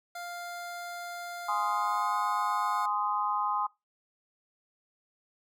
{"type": "tone with pitch glide", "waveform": "25% pulse", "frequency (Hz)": [699, 722.8], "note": ["F5", "F#5"], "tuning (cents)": [1, -41], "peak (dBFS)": -34, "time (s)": [0.15, 2.86], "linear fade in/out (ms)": 5, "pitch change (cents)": 58, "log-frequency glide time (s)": [1.62, 2.16]}
{"type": "chord", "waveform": "sine", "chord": "Ab major", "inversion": "none", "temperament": "just", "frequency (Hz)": [830.6, 1038.3, 1245.9], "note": ["Ab5", "C6", "Eb6"], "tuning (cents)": [0, -14, 2], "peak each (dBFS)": [-32, -31, -32], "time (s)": [1.48, 3.67], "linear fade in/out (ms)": 10}
{"effects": ["noise-tail reverb RT60 0.2 s tail -20 dB re dry"]}